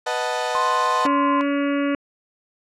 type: chord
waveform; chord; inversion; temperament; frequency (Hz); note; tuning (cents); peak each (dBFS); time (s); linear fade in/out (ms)
30% pulse; B dominant seventh; none; equal; 493.9 / 622.3 / 740 / 880; B4 / D#5 / F#5 / A5; 0 / 0 / 0 / 0; -25; 0.06-1.07; 10
type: tone with pitch glide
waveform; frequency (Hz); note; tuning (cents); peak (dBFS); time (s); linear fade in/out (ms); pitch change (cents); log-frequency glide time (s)
sine; 1046.5 to 1040.5; C6 to C6; 0 to -10; -19; 0.55-1.41; 0; -10; 0.97-1.27
type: harmonic tone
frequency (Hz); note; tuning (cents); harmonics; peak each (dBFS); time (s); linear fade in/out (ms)
283.2; C#4; +37; 1 / 2 / 4 / 5 / 6 / 7 / 8 / 9 / 10; -20 / -26 / -32 / -34 / -36 / -37 / -38 / -39 / -40; 1.05-1.95; 2
effects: low-pass 7000 Hz 12 dB/octave